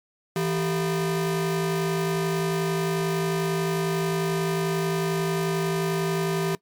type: ring-modulated tone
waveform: 40% pulse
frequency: 277.2 Hz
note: C#4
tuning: in tune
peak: -19 dBFS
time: 0.36-6.55 s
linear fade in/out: 0 ms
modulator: 113 Hz
effects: noise-tail reverb RT60 0.1 s tail -20 dB re dry + MP3 96 kbps